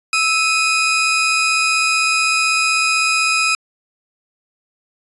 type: tone pair together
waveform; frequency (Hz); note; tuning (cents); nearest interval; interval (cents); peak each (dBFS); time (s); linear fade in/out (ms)
sawtooth; 1312.4 / 2489; E6 / D#7; -8 / 0; major seventh; 1108; -15 / -12; 0.13-3.55; 2
effects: resampled to 24000 Hz